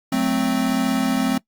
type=chord; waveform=square; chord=F# diminished; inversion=none; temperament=equal; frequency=185 / 220 / 261.6 Hz; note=F#3 / A3 / C4; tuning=0 / 0 / 0 cents; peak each=-27 / -24 / -21 dBFS; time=0.12-1.38 s; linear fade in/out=5 ms; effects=noise-tail reverb RT60 0.1 s tail -23 dB re dry + Opus 48 kbps